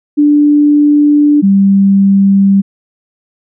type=tone pair in turn; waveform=sine; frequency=293.9 / 196.53 Hz; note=D4 / G3; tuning=+1 / +5 cents; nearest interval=perfect fifth; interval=696 cents; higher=first; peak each=-4 dBFS; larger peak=neither; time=0.17-1.42 / 1.42-2.62 s; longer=first; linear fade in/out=20 ms; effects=none